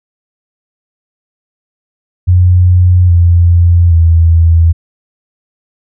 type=tone with pitch steps; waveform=sine; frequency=90 / 86.33 / 82.82 Hz; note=F#2 / F2 / E2; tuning=-47 / -19 / +9 cents; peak=-3 dBFS; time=2.27-4.73 s; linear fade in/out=20 ms; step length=820 ms; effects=none